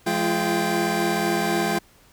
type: tone cluster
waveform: 25% pulse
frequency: 170.7 / 210.9 / 345.3 / 788 Hz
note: F3 / G#3 / F4 / G5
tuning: -39 / +27 / -20 / +9 cents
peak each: -25 / -23 / -21 / -23 dBFS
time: 0.06-1.79 s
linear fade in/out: 10 ms
effects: pink hiss -55 dBFS RMS until 2.12 s